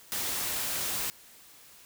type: noise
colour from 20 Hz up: white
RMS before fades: -32 dBFS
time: 0.12-1.1 s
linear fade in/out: 0 ms
effects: white hiss -54 dBFS RMS until 1.85 s